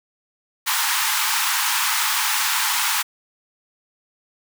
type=high-pass noise; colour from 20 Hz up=pink; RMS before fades=-21 dBFS; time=0.66-3.03 s; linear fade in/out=20 ms; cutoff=830 Hz; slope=96 dB/octave; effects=none